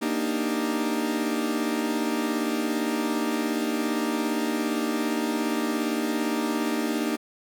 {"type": "chord", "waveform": "40% pulse", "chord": "Eb major seventh", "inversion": "second", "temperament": "equal", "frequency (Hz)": [233.1, 293.7, 311.1, 392], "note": ["Bb3", "D4", "Eb4", "G4"], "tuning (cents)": [0, 0, 0, 0], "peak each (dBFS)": [-28, -29, -29, -32], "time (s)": [0.01, 7.17], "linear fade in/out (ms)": 20, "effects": []}